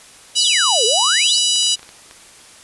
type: harmonic tone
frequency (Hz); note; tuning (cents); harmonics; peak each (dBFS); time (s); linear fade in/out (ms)
982; B5; -10; 3 / 4 / 5 / 6 / 7 / 8 / 9 / 10; -18 / -20 / -22 / -24 / -25 / -26 / -27 / -28; 0.35-1.76; 20
type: exponential two-way sweep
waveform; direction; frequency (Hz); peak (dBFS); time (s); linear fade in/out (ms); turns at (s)
sine; down then up; 5420 to 412.6 to 5420; -18; 0.38-1.39; 2; 0.85
type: clicks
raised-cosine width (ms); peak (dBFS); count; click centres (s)
0.2; -22; 11; 1.117 / 1.264 / 1.381 / 1.559 / 1.627 / 1.668 / 1.723 / 1.794 / 1.83 / 1.891 / 2.111
effects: white hiss -43 dBFS RMS until 2.63 s + resampled to 24000 Hz